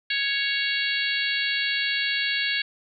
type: harmonic tone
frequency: 555 Hz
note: C#5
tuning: 2 cents sharp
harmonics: 3 / 4 / 5 / 6 / 7 / 8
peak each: -28 / -29 / -30 / -31 / -31 / -32 dBFS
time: 0.1-2.62 s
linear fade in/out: 5 ms
effects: none